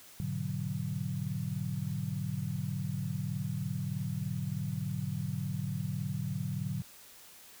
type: chord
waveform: sine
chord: G# half-diminished seventh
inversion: none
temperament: equal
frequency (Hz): 103.83 / 123.47 / 146.83 / 185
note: G#2 / B2 / D3 / F#3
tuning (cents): 0 / 0 / 0 / 0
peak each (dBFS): -39 / -39 / -36 / -38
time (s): 0.2-6.82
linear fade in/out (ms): 0
effects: white hiss -54 dBFS RMS until 7.6 s